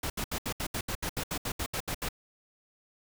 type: noise bursts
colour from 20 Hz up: pink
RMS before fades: -33 dBFS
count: 15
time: 0.03-2.088 s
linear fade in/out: 5 ms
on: 70 ms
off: 72 ms
effects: none